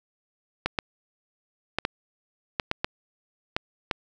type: clicks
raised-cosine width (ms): 0.3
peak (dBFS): -8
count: 9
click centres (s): 0.66 / 0.788 / 1.786 / 1.851 / 2.598 / 2.714 / 2.845 / 3.565 / 3.912
effects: none